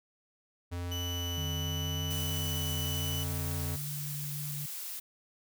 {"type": "tone with vibrato", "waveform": "square", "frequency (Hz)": 87.31, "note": "F2", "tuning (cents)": 0, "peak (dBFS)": -35, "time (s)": [0.71, 3.77], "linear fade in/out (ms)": 20, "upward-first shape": "sine", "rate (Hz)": 0.9, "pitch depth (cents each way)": 16}
{"type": "tone", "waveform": "35% pulse", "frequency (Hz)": 2978, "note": "F#7", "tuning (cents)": 11, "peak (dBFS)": -35, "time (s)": [0.91, 3.24], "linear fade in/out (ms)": 10}
{"type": "tone with pitch glide", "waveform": "sine", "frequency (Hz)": [152.9, 145.24], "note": ["D#3", "D3"], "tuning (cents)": [-30, -19], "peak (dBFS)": -37, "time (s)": [1.37, 4.66], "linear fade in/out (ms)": 5, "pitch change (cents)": -89, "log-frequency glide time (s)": [2.51, 3.02]}
{"type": "noise", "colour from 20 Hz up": "blue", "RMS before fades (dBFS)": -40, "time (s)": [2.1, 5], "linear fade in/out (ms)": 10}
{"effects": []}